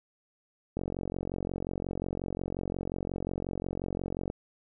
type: click train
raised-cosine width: 2 ms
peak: -20 dBFS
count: 162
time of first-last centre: 0.77-4.301 s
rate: 45.6 Hz
effects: none